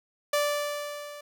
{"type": "tone with level ramp", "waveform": "sawtooth", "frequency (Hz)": 585, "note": "D5", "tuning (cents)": -7, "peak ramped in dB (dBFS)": [-18, -37], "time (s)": [0.33, 1.21], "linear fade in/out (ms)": 5, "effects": []}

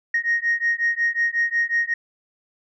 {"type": "beating tone pair", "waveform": "sine", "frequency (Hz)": [1864.7, 1870.2], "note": ["A#6", "A#6"], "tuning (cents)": [0, 5], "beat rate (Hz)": 5.5, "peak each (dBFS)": -21, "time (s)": [0.14, 1.94], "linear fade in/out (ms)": 5, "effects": ["tanh soft clip ceiling -13 dBFS"]}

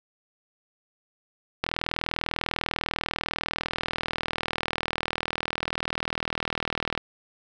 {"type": "click train", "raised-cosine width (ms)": 0.3, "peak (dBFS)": -10, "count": 215, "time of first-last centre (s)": [1.64, 6.977], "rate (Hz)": 40.1, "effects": []}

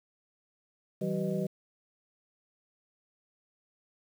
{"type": "tone cluster", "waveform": "sine", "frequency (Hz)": [162, 190.9, 381.2, 495.8, 617], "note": ["E3", "G3", "G4", "B4", "D#5"], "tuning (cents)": [-30, -46, -48, 7, -15], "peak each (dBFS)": [-35, -32, -36, -38, -38], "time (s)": [1.01, 1.47], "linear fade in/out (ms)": 10, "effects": ["9-bit"]}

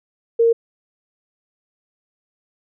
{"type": "tone", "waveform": "sine", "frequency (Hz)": 461.6, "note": "A#4", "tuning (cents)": -17, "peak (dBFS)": -11, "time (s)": [0.39, 0.53], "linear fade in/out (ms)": 10, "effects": []}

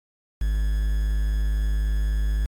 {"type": "tone with quantisation", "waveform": "triangle", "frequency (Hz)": 51.91, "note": "G#1", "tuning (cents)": 0, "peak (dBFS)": -18, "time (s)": [0.41, 2.46], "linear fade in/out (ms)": 5, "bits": 7, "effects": ["AAC 64 kbps"]}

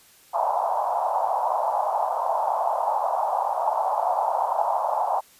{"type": "band-pass noise", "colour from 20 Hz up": "white", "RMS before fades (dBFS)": -24, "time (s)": [0.33, 5.21], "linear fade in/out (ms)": 20, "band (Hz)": [640, 960], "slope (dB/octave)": 48, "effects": ["white hiss -54 dBFS RMS until 5.39 s", "resampled to 32000 Hz"]}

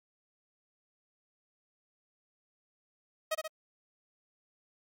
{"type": "tone with echo", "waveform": "sawtooth", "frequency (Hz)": 630, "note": "D#5", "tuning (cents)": 21, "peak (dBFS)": -25, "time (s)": [3.31, 3.35], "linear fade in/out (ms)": 10, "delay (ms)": 65, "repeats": 2, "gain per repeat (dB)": -4, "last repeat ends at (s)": 3.48, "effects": ["Opus 48 kbps"]}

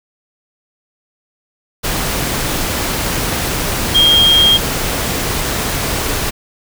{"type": "tone in noise", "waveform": "sine", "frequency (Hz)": 3226, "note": "G7", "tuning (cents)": 49, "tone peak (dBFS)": -7, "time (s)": [3.94, 4.58], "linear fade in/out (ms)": 20, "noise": "pink", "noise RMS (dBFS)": -18, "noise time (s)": [1.83, 6.31], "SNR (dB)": 8, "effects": []}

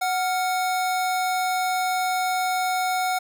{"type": "tone pair together", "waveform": "square", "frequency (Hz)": [740, 1396.9], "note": ["F#5", "F6"], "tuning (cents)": [0, 0], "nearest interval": "major seventh", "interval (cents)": 1100, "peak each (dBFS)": [-23, -31], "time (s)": [0.01, 3.19], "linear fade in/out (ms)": 10, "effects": []}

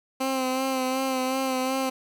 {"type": "tone with vibrato", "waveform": "15% pulse", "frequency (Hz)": 261.6, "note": "C4", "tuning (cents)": 0, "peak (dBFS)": -18, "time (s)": [0.2, 1.9], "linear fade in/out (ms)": 10, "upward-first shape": "sine", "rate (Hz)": 2.7, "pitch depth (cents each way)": 31, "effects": []}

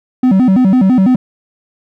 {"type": "tone with vibrato", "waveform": "triangle", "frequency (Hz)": 220, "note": "A3", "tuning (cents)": 0, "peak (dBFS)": -4, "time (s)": [0.23, 1.16], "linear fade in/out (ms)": 5, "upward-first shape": "square", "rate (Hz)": 6, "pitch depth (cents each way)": 250, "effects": []}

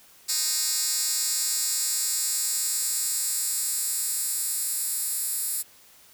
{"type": "tone with high-pass filter sweep", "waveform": "10% pulse", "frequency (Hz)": 309.7, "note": "D#4", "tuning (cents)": -8, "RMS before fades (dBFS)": -27, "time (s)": [0.28, 5.63], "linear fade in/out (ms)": 20, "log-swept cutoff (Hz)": [6100, 10000], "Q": 1.7, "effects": ["white hiss -54 dBFS RMS until 6.13 s"]}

